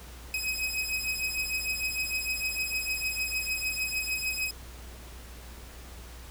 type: beating tone pair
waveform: sawtooth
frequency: 2531 / 2537.6 Hz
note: D#7 / D#7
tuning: +29 / +33 cents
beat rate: 6.6 Hz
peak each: -29 / -29 dBFS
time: 0.34-4.51 s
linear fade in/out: 2 ms
effects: added 60 Hz sine -44 dBFS peak until 6.3 s + pink hiss -49 dBFS RMS until 6.3 s